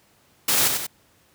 white noise with echo, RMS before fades -20 dBFS, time 0.48-0.68 s, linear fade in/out 5 ms, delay 94 ms, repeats 2, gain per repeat -5 dB, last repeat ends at 0.868 s, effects pink hiss -59 dBFS RMS until 1.34 s + high-pass 80 Hz 12 dB/octave

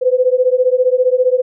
sine beating tone pair, 499.1 / 514.1 Hz, B4 / C5, +18 / -31 cents, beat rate 15 Hz, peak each -13 dBFS, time 0.01-1.42 s, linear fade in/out 20 ms, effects none

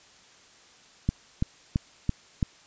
click train, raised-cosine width 5 ms, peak -11 dBFS, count 5, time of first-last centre 1.09-2.428 s, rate 2.99 Hz, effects white hiss -55 dBFS RMS until 2.66 s + resampled to 16000 Hz

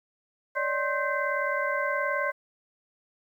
sine tone cluster, 570 / 609 / 1059 / 1554 / 2046 Hz, C#5 / D#5 / C6 / G6 / C7, +48 / -37 / +21 / -16 / -39 cents, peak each -31 / -34 / -31 / -30 / -34 dBFS, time 0.55-2.32 s, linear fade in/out 20 ms, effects 10-bit

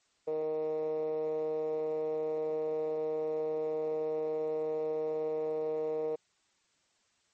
10% pulse tone with band-pass filter, 155.56 Hz, D#3, in tune, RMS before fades -33 dBFS, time 0.27-6.16 s, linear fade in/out 10 ms, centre 500 Hz, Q 9.9, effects white hiss -72 dBFS RMS until 7.33 s + MP3 32 kbps

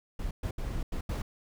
brown noise bursts at uneven times, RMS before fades -33 dBFS, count 5, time 0.19-0.31 / 0.43-0.51 / 0.58-0.83 / 0.92-1.01 / 1.09-1.22 s, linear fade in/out 5 ms, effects none

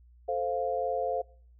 sine chord, F major, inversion first, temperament equal, 440 / 523.3 / 698.5 Hz, A4 / C5 / F5, 0 / 0 / 0 cents, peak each -34 / -31 / -31 dBFS, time 0.28-1.22 s, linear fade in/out 10 ms, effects noise-tail reverb RT60 0.5 s tail -23 dB re dry + added 60 Hz sine -54 dBFS peak until 1.59 s

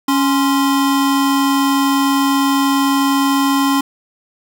square tone pair together, 276.9 / 1046.5 Hz, C#4 / C6, -2 / 0 cents, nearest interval octave + major seventh, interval 2302 cents, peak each -14 / -19 dBFS, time 0.08-3.81 s, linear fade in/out 5 ms, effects none

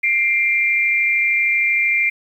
sine tone pair together, 2100 / 2367 Hz, C7 / D7, +6 / +13 cents, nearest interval major second, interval 207 cents, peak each -17 dBFS, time 0.03-2.1 s, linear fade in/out 10 ms, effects 8-bit

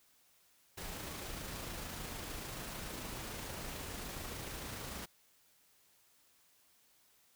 pink noise with amplitude modulation, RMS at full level -43 dBFS, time 0.77-5.06 s, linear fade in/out 10 ms, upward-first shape sine, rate 26.8 Hz, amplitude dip 25%, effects white hiss -69 dBFS RMS until 7.35 s

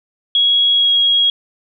sine tone with pitch glide, 3322 to 3297 Hz, G#7 to G#7, 0 to -13 cents, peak -10 dBFS, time 0.35-1.3 s, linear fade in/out 2 ms, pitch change -13 cents, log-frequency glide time 0.73-0.92 s, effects none

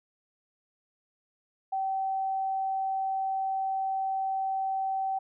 sine tone, 770 Hz, G5, 31 cents flat, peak -27 dBFS, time 1.72-5.19 s, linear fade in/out 10 ms, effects none

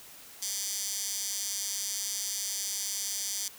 15% pulse tone with high-pass filter, 200.5 Hz, G3, 39 cents sharp, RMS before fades -34 dBFS, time 0.42-3.48 s, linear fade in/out 2 ms, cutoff 5900 Hz, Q 1.8, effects white hiss -50 dBFS RMS until 3.58 s

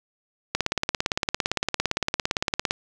click train, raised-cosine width 0.2 ms, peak -5 dBFS, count 39, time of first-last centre 0.55-2.709 s, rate 17.6 Hz, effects none

